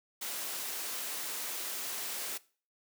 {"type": "high-pass noise", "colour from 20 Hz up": "white", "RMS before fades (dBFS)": -38, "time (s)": [0.21, 2.38], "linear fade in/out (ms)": 10, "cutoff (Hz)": 280, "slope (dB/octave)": 12, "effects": ["noise-tail reverb RT60 0.4 s tail -20 dB re dry"]}